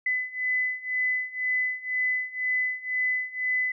sine beating tone pair, 2008 / 2010 Hz, B6 / B6, +28 / +30 cents, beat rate 2 Hz, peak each -29 / -27 dBFS, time 0.06-3.72 s, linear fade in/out 5 ms, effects none

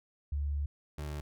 sine / 30% pulse tone pair in turn, 72 / 74.2 Hz, D2 / D2, -34 / +18 cents, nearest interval minor second, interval 52 cents, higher second, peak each -30 / -34 dBFS, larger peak first, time 0.32-0.66 / 0.98-1.21 s, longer first, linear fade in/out 5 ms, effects none

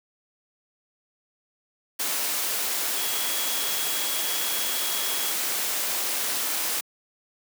sine tone in noise, 3322 Hz, G#7, in tune, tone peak -34 dBFS, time 2.96-5.32 s, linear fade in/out 10 ms, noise white, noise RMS -27 dBFS, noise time 1.99-6.81 s, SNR -10 dB, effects high-pass 300 Hz 12 dB/octave

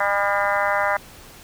harmonic tone with a mistuned harmonic, 201.8 Hz, G#3, 49 cents flat, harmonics 3 / 4 / 5 / 6 / 7 / 8 / 9 / 10, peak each -24 / -25 / -26 / -27 / -27 / -28 / -29 / -29 dBFS, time 0-0.97 s, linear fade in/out 5 ms, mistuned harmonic 5, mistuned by -26 cents, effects pink hiss -44 dBFS RMS until 1.43 s

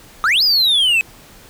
triangle exponential two-way sweep, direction up then down, 1200 to 5130 to 2533 Hz, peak -10 dBFS, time 0.24-1.01 s, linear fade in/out 0 ms, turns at 0.43 s, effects pink hiss -43 dBFS RMS until 1.49 s

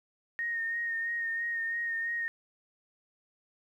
sine tone with vibrato, 1851 Hz, A#6, 13 cents flat, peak -30 dBFS, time 0.39-2.28 s, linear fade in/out 0 ms, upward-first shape sine, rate 3 Hz, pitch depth 24 cents each way, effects 11-bit

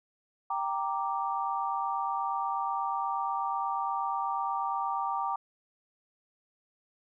sine chord, G minor, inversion none, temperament equal, 784 / 932.3 / 1174.7 Hz, G5 / Bb5 / D6, 0 / 0 / 0 cents, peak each -33 dBFS, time 0.5-5.36 s, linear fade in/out 5 ms, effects none

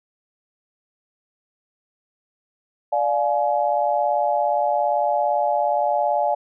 sine chord, D diminished, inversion none, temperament just, 587.3 / 704.8 / 845.8 Hz, D5 / F5 / Ab5, 0 / +16 / +31 cents, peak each -22 dBFS, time 2.92-6.35 s, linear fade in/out 10 ms, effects none

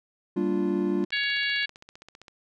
triangle chord, G minor seventh, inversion none, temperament equal, 196 / 233.1 / 293.7 / 349.2 Hz, G3 / Bb3 / D4 / F4, 0 / 0 / 0 / 0 cents, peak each -26 / -31 / -27 / -25 dBFS, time 0.36-1.05 s, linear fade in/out 10 ms
click train, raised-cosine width 0.2 ms, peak -29 dBFS, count 20, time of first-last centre 1.04-2.282 s, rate 15.3 Hz
harmonic tone, 560 Hz, C#5, 18 cents sharp, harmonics 3 / 4 / 5 / 6 / 7 / 8, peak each -28 / -30 / -32 / -34 / -35 / -36 dBFS, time 1.12-1.66 s, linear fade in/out 10 ms
effects none

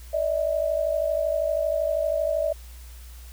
sine tone pair together, 587.3 / 640 Hz, D5 / D#5, 0 / +49 cents, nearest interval minor second, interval 149 cents, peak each -25 / -24 dBFS, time 0.13-2.53 s, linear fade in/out 10 ms, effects added 60 Hz sine -40 dBFS peak until 3.32 s + white hiss -51 dBFS RMS until 3.32 s

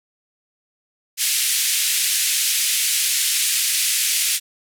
white band-pass noise, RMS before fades -20 dBFS, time 1.17-4.4 s, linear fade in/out 50 ms, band 2100 to 12000 Hz, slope 24 dB/octave, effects none

